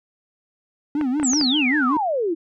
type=tone with vibrato; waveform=triangle; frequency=275.7 Hz; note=C#4; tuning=9 cents flat; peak=-17 dBFS; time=0.95-1.97 s; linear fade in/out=2 ms; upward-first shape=sine; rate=5.2 Hz; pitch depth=190 cents each way
type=clicks; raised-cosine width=0.5 ms; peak=-14 dBFS; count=5; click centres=1.012 / 1.199 / 1.23 / 1.334 / 1.412 s
type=exponential sweep; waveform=sine; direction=down; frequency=8250 to 310.4 Hz; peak=-19 dBFS; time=1.23-2.35 s; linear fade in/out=20 ms
effects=none